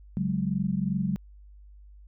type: chord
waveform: sine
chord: C# suspended fourth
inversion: none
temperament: equal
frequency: 138.59 / 185 / 207.7 Hz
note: C#3 / F#3 / G#3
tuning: 0 / 0 / 0 cents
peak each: -32 / -27 / -30 dBFS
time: 0.17-1.16 s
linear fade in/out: 0 ms
effects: added 50 Hz sine -47 dBFS peak until 2.07 s

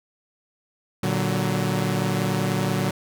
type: chord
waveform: sawtooth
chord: Bb augmented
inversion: none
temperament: equal with one note detuned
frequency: 116.54 / 146.83 / 187.15 Hz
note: Bb2 / D3 / F#3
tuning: 0 / 0 / +20 cents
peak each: -23 / -22 / -21 dBFS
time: 1.03-2.91 s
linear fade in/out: 5 ms
effects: none

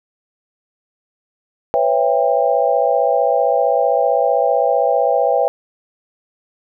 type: chord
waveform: sine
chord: C# half-diminished seventh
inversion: third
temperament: just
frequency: 498.9 / 554.4 / 665.2 / 798.3 Hz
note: B4 / C#5 / E5 / G5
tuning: +17 / 0 / +16 / +31 cents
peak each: -18 dBFS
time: 1.74-5.48 s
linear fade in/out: 0 ms
effects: none

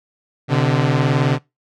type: beating tone pair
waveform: sawtooth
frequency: 128.1 / 147.1 Hz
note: C3 / D3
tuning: -36 / +3 cents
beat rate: 19 Hz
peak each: -13 dBFS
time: 0.48-1.39 s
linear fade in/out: 50 ms
effects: noise-tail reverb RT60 0.2 s tail -22 dB re dry + low-pass 4000 Hz 12 dB/octave

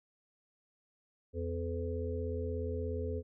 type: harmonic tone with a mistuned harmonic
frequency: 84.4 Hz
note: E2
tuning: 41 cents sharp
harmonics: 1 / 3 / 5 / 6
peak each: -36 / -43 / -39 / -42 dBFS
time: 1.33-3.23 s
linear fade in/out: 50 ms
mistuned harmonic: 5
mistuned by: +31 cents
effects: none

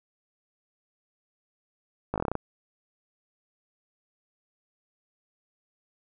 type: slowing click train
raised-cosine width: 1 ms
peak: -14 dBFS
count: 9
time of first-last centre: 2.14-2.353 s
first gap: 18 ms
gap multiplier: 1.11
effects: none

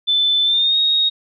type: tone with pitch glide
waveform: sine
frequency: 3520 to 3751 Hz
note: A7 to A#7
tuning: 0 to +10 cents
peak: -13 dBFS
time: 0.07-1.1 s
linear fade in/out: 20 ms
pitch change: +110 cents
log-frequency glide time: 0.44-0.78 s
effects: none

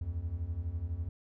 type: beating tone pair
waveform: triangle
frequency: 75.7 / 87.7 Hz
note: D#2 / F2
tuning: -47 / +8 cents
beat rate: 12 Hz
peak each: -36 / -33 dBFS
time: 0.01-1.09 s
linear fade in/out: 5 ms
effects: none

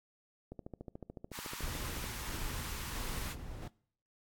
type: click train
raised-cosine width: 2 ms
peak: -31 dBFS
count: 22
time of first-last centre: 0.52-2.042 s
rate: 13.8 Hz
type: high-pass noise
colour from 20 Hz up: pink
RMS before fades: -45 dBFS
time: 1.31-3.36 s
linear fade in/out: 50 ms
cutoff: 850 Hz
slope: 96 dB/octave
type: noise with tremolo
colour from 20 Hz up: brown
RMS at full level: -40 dBFS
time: 1.62-3.68 s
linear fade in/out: 5 ms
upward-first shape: square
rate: 1.5 Hz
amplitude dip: 35%
effects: noise-tail reverb RT60 0.6 s tail -23 dB re dry + AAC 64 kbps

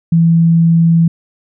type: tone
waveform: sine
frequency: 166.2 Hz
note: E3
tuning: 15 cents sharp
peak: -6 dBFS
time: 0.12-1.08 s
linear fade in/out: 5 ms
effects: none

